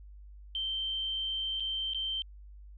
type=tone with dropouts; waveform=sine; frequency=3123 Hz; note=G7; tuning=7 cents flat; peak=-31 dBFS; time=0.55-2.22 s; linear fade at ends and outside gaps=1 ms; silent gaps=1.599-1.604 / 1.935-1.946 s; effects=added 50 Hz sine -47 dBFS peak until 2.77 s